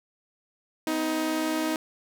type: tone pair together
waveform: sawtooth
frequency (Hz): 253.9 / 314.7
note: B3 / D#4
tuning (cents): +48 / +20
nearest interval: major third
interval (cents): 372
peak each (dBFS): -29 / -22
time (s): 0.87-1.76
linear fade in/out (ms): 2
effects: none